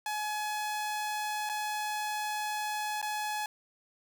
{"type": "tone with dropouts", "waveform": "sawtooth", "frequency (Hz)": 846, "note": "G#5", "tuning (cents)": 32, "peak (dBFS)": -28, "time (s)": [0.06, 3.46], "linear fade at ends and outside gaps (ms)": 2, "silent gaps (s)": [[1.492, 1.496], [3.016, 3.026]], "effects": []}